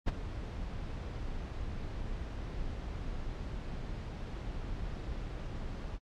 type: noise with ADSR envelope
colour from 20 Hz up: brown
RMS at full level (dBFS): -26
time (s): 0.06-5.99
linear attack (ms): 24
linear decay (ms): 21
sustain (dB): -13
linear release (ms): 44
effects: low-pass 5000 Hz 12 dB/octave + AAC 64 kbps